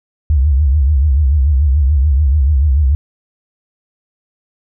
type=tone with vibrato; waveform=sine; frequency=70.7 Hz; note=C#2; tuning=35 cents sharp; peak=-8 dBFS; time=0.3-2.95 s; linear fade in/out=0 ms; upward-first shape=triangle; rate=6.9 Hz; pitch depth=210 cents each way; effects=none